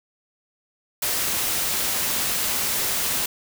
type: noise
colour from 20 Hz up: white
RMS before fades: -24 dBFS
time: 1.02-3.26 s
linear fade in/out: 5 ms
effects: none